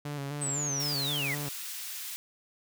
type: tone with vibrato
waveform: sawtooth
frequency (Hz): 142.7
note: D3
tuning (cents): -49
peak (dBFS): -30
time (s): 0.05-1.49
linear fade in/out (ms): 5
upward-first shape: square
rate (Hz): 3.9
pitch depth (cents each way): 41
type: linear sweep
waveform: sine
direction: down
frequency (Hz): 8310 to 1864.7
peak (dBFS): -30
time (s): 0.41-1.35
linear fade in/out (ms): 10
type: high-pass noise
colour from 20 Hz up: white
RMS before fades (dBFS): -39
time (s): 0.8-2.16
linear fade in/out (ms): 0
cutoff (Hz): 1700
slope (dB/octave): 12
effects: none